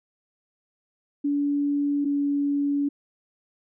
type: tone pair in turn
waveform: sine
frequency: 286.7 / 284.9 Hz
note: D4 / C#4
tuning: -42 / +48 cents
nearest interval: unison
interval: 10 cents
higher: first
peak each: -21 dBFS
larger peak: neither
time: 1.24-2.05 / 2.05-2.89 s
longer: second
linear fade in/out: 10 ms
effects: none